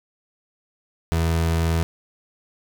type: tone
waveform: 30% pulse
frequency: 82.41 Hz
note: E2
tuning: in tune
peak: -16 dBFS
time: 1.12-1.83 s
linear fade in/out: 0 ms
effects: none